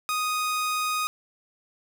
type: tone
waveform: sawtooth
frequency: 1244.5 Hz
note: D#6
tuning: in tune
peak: -21 dBFS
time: 0.09-1.07 s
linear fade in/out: 0 ms
effects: none